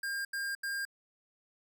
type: tone bursts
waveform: square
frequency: 1606 Hz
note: G6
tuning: 41 cents sharp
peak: -34 dBFS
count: 3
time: 0.03-0.852 s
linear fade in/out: 5 ms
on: 220 ms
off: 81 ms
effects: none